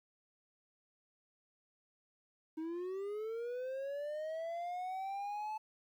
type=linear sweep; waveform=triangle; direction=up; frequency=311.9 to 872 Hz; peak=-36 dBFS; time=2.57-5.58 s; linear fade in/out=10 ms; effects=12-bit